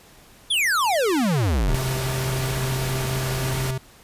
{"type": "exponential sweep", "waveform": "square", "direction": "down", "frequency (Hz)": [3576, 32.7], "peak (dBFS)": -19, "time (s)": [0.5, 1.76], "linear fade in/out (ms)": 10}
{"type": "tone", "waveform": "square", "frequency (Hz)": 130.81, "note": "C3", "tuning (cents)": 0, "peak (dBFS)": -25, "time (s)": [1.68, 3.78], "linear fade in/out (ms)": 5}
{"type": "noise", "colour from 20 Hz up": "pink", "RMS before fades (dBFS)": -29, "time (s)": [1.74, 3.71], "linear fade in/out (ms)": 5}
{"effects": ["pink hiss -50 dBFS RMS until 4.03 s", "resampled to 32000 Hz"]}